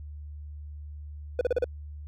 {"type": "tone bursts", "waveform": "triangle", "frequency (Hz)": 493.9, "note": "B4", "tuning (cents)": 0, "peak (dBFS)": -19, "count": 5, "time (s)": [1.39, 1.643], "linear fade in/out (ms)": 2, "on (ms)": 21, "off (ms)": 37, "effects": ["added 74 Hz sine -38 dBFS peak until 2.07 s"]}